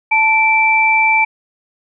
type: tone pair together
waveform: sine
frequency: 880 / 2335 Hz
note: A5 / D7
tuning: 0 / -11 cents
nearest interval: octave + perfect fourth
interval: 1689 cents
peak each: -14 / -11 dBFS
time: 0.11-1.25 s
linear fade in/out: 10 ms
effects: none